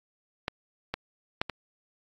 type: clicks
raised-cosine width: 0.3 ms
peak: -13 / -14 / -10 / -17 dBFS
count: 4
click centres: 0.481 / 0.94 / 1.415 / 1.497 s
effects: AAC 64 kbps